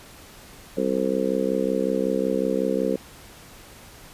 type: harmonic tone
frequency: 65.41 Hz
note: C2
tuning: in tune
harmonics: 3 / 4 / 5 / 6 / 7 / 8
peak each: -28 / -28 / -30 / -30 / -26 / -27 dBFS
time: 0.77-2.96 s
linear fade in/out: 5 ms
effects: pink hiss -46 dBFS RMS until 4.13 s + resampled to 32000 Hz